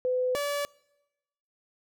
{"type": "tone pair in turn", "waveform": ["sine", "sawtooth"], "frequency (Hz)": [505, 575.2], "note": ["B4", "D5"], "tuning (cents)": [39, -36], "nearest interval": "major second", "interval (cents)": 225, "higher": "second", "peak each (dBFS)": -24, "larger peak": "neither", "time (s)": [[0.05, 0.35], [0.35, 0.65]], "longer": "neither", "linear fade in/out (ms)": 0, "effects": ["noise-tail reverb RT60 1.0 s tail -26 dB re dry"]}